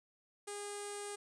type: tone with low-pass filter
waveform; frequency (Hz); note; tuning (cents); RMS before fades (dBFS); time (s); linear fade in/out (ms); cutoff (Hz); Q
sawtooth; 408.9; G#4; -27; -44; 0.47-1.16; 10; 8700; 7.5
effects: none